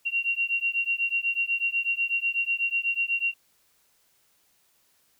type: beating tone pair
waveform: sine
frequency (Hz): 2750 / 2758.1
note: F7 / F7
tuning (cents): -27 / -22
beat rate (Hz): 8.1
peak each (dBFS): -27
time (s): 0.05-3.34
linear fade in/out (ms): 20
effects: white hiss -66 dBFS RMS until 5.19 s